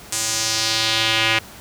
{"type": "tone with band-pass filter sweep", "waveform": "square", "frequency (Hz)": 111.7, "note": "A2", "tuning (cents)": 27, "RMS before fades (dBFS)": -20, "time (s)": [0.12, 1.39], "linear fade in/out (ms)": 5, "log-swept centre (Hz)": [7800, 2500], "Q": 2, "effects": ["pink hiss -40 dBFS RMS until 1.6 s", "high-pass 60 Hz 12 dB/octave"]}